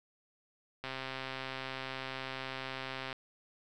click train, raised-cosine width 0.3 ms, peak -23 dBFS, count 303, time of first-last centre 0.84-3.128 s, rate 132 Hz, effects none

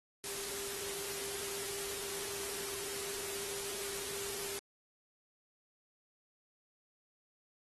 sine tone in noise, 399.2 Hz, G4, 32 cents sharp, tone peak -46 dBFS, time 0.24-4.59 s, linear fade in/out 0 ms, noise white, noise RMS -41 dBFS, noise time 0.24-4.59 s, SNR -8 dB, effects AAC 32 kbps

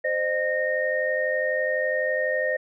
sine tone cluster, 520 / 612 / 1847 Hz, C5 / D#5 / A#6, -11 / -29 / -16 cents, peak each -26 / -27 / -26 dBFS, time 0.04-2.57 s, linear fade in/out 10 ms, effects none

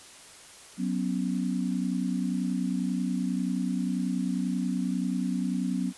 sine chord, F# suspended fourth, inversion none, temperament equal, 185 / 246.9 / 277.2 Hz, F#3 / B3 / C#4, 0 / 0 / 0 cents, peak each -29 / -30 / -33 dBFS, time 0.77-5.93 s, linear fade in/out 50 ms, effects white hiss -49 dBFS RMS until 5.97 s + resampled to 24000 Hz

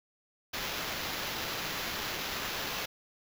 white noise with sample-and-hold, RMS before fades -36 dBFS, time 0.53-2.86 s, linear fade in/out 10 ms, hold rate 8820 Hz, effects none

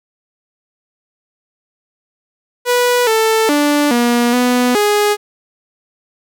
sawtooth tone with pitch steps, 490 / 443.1 / 292.5 / 239.4 / 247.4 / 415.3 Hz, B4 / A4 / D4 / A#3 / B3 / G#4, -14 / +12 / -7 / +46 / +3 / 0 cents, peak -7 dBFS, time 2.65-5.17 s, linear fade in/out 50 ms, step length 420 ms, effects none

